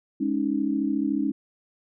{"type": "chord", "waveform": "sine", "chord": "Ab suspended fourth", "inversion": "none", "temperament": "equal", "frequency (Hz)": [207.7, 277.2, 311.1], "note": ["Ab3", "Db4", "Eb4"], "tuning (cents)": [0, 0, 0], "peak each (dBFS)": [-29, -25, -27], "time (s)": [0.2, 1.32], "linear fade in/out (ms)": 10, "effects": []}